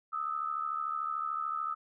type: tone pair together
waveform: sine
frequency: 1236 / 1309.5 Hz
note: D#6 / E6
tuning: -12 / -12 cents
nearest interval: minor second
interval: 100 cents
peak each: -35 / -34 dBFS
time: 0.12-1.75 s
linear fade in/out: 20 ms
effects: none